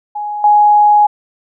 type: tone with level steps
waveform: sine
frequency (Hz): 834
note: G#5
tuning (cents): +7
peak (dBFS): -18 / -5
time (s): 0.15-1.07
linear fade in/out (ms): 10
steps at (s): 0.44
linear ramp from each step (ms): 2
effects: none